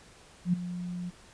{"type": "tone with ADSR envelope", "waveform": "sine", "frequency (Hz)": 177.6, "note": "F3", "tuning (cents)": 29, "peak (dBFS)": -20, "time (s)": [0.45, 1.11], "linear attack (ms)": 83, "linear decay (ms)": 10, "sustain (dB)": -13, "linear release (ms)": 25, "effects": ["pink hiss -55 dBFS RMS until 1.33 s", "resampled to 22050 Hz"]}